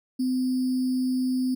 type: tone with sample-and-hold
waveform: sine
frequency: 255.8 Hz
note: C4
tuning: 39 cents flat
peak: -22 dBFS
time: 0.19-1.55 s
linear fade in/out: 10 ms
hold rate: 4900 Hz
effects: none